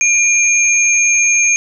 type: tone pair together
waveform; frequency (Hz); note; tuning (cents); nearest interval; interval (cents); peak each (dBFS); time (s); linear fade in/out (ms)
sine; 2398 / 6446; D7 / G8; +36 / +47; octave + perfect fourth; 1711; -12; 0.01-1.56; 0
effects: none